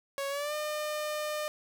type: tone with pitch glide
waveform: sawtooth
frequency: 554.4 to 604.6 Hz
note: C#5 to D#5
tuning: 0 to -50 cents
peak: -28 dBFS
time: 0.18-1.48 s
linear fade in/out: 0 ms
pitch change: +150 cents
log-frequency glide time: 0.29-0.54 s
effects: none